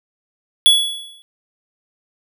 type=tone with exponential decay; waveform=square; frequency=3385 Hz; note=G#7; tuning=32 cents sharp; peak=-6 dBFS; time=0.66-1.22 s; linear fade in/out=0 ms; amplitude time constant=120 ms; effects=none